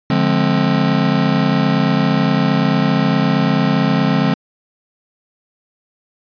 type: chord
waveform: square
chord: D half-diminished seventh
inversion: none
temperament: just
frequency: 146.83 / 176.2 / 211.4 / 264.3 Hz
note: D3 / F3 / Ab3 / C4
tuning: 0 / +16 / +31 / +18 cents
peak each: -19 dBFS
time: 0.1-4.34 s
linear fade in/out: 2 ms
effects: resampled to 11025 Hz